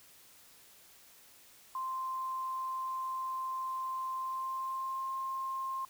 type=tone with pitch glide; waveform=sine; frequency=1045 to 1060.8 Hz; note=C6 to C6; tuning=-2 to +23 cents; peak=-34 dBFS; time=1.75-5.85 s; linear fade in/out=2 ms; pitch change=+25 cents; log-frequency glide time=4.18-5.12 s; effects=white hiss -59 dBFS RMS until 5.89 s